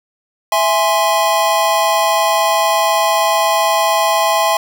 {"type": "chord", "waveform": "square", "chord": "E augmented", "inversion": "none", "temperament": "equal", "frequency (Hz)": [659.3, 830.6, 1046.5], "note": ["E5", "G#5", "B#5"], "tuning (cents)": [0, 0, 0], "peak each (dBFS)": -17, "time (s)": [0.52, 4.57], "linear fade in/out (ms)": 2, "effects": []}